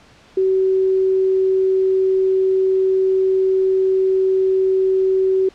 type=tone; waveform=sine; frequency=379.5 Hz; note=F#4; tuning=44 cents sharp; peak=-13 dBFS; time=0.37-5.49 s; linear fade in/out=5 ms; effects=pink hiss -48 dBFS RMS until 5.54 s + low-pass 5000 Hz 12 dB/octave